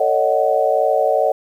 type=chord; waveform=sine; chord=D# half-diminished seventh; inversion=second; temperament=just; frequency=448 / 560 / 622.3 / 746.7 Hz; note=A4 / C#5 / D#5 / F#5; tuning=+31 / +18 / 0 / +16 cents; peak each=-21 / -18 / -18 / -19 dBFS; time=0-1.32 s; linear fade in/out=5 ms; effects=8-bit